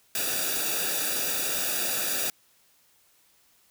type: noise with comb filter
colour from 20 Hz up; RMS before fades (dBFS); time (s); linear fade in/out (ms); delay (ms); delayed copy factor
white; -28; 0.15-2.3; 2; 0.95; -0.8
effects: white hiss -63 dBFS RMS until 3.7 s